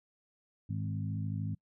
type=harmonic tone with a mistuned harmonic; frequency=52.2 Hz; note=G#1; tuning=10 cents sharp; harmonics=2 / 3 / 4 / 5; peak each=-35 / -38 / -42 / -45 dBFS; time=0.69-1.55 s; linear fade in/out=10 ms; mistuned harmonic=3; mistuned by=+17 cents; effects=noise-tail reverb RT60 0.1 s tail -25 dB re dry